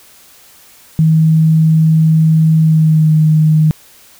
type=tone with pitch glide; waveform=sine; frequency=159.2 to 155.74 Hz; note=D#3 to D#3; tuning=+40 to +2 cents; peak=-6 dBFS; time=0.99-3.71 s; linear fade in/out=0 ms; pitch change=-38 cents; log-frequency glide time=2.59-3.13 s; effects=white hiss -43 dBFS RMS until 4.19 s